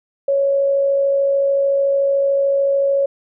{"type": "tone with amplitude modulation", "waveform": "sine", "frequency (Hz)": 554.4, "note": "C#5", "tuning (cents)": 0, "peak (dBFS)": -12, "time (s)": [0.28, 3.06], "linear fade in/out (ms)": 5, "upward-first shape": "sine", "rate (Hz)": 53.6, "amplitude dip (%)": 25, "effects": []}